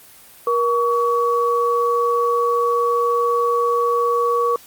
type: tone pair together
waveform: sine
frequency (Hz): 475.2 / 1130.2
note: A#4 / C#6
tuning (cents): +33 / +33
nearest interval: octave + minor third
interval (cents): 1500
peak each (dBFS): -18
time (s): 0.47-4.56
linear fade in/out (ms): 2
effects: white hiss -45 dBFS RMS until 4.66 s + Opus 32 kbps